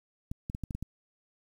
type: clicks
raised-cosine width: 5 ms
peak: -23 dBFS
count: 7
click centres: 0.315 / 0.499 / 0.549 / 0.637 / 0.708 / 0.75 / 0.826 s
effects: 9-bit